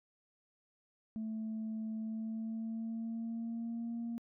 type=tone with pitch glide; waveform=sine; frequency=220 to 233.1 Hz; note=A3 to A#3; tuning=0 to 0 cents; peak=-35 dBFS; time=1.16-4.18 s; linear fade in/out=0 ms; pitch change=+100 cents; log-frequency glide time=1.96-3.95 s; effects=tanh soft clip ceiling -34 dBFS